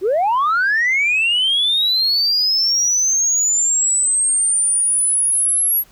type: linear sweep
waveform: sine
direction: up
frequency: 340 to 11500 Hz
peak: -12 dBFS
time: 0.01-5.84 s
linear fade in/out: 50 ms
effects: tanh soft clip ceiling -11 dBFS + pink hiss -51 dBFS RMS until 5.91 s